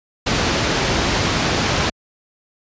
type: low-pass noise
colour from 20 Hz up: pink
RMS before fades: -18 dBFS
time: 0.26-1.9 s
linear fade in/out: 10 ms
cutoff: 6400 Hz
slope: 24 dB/octave
effects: high-pass 60 Hz 12 dB/octave + resampled to 16000 Hz